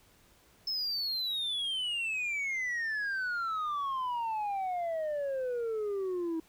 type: exponential sweep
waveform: sine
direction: down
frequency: 5274 to 319.7 Hz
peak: -28 dBFS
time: 0.67-6.4 s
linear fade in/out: 5 ms
effects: tanh soft clip ceiling -30 dBFS + pink hiss -63 dBFS RMS until 6.48 s